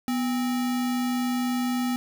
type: tone with sample-and-hold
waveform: sine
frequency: 246.9 Hz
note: B3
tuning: in tune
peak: -23 dBFS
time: 0.08-1.96 s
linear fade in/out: 0 ms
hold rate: 1050 Hz
effects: none